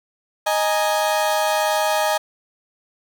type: chord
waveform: 35% pulse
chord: D# suspended fourth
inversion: none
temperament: equal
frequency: 622.3 / 830.6 / 932.3 Hz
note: D#5 / G#5 / A#5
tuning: 0 / 0 / 0 cents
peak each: -19 / -20 / -24 dBFS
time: 0.46-2.18 s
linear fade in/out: 10 ms
effects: none